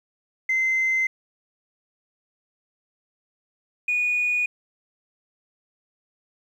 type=tone pair in turn; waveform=sine; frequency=2069 / 2460 Hz; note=C7 / D#7; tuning=-20 / -20 cents; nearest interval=minor third; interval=300 cents; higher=second; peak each=-18 / -19 dBFS; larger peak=first; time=0.49-1.07 / 3.88-4.46 s; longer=neither; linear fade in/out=5 ms; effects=tanh soft clip ceiling -16 dBFS + 9-bit